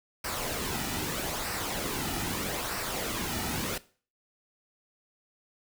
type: noise with flanger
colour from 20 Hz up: pink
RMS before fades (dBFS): -33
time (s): 0.24-3.78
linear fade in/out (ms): 5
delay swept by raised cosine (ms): 0.29 to 1.89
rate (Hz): 0.79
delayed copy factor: -0.5
effects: noise-tail reverb RT60 0.4 s tail -18 dB re dry